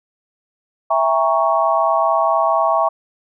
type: chord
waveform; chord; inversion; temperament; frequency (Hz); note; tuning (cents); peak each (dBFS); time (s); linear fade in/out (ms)
sine; E diminished seventh; none; equal with one note detuned; 659.3 / 803.7 / 932.3 / 1108.7; E5 / G5 / Bb5 / Db6; 0 / +43 / 0 / 0; -17 / -20 / -21 / -18; 0.9-2.89; 10
effects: none